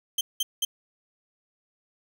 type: tone bursts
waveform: sawtooth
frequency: 3136 Hz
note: G7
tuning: in tune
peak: -20 dBFS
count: 3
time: 0.18-0.65 s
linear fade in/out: 5 ms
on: 30 ms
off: 190 ms
effects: none